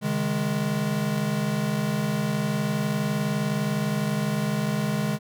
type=chord; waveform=square; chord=C# suspended second; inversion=none; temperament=equal with one note detuned; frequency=135.9 / 155.56 / 207.7 Hz; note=C#3 / D#3 / G#3; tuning=-34 / 0 / 0 cents; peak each=-31 / -29 / -27 dBFS; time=0.01-5.19 s; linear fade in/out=50 ms; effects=none